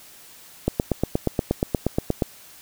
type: click train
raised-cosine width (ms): 2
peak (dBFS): -6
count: 14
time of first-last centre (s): 0.68-2.222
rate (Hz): 8.43
effects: white hiss -47 dBFS RMS until 2.61 s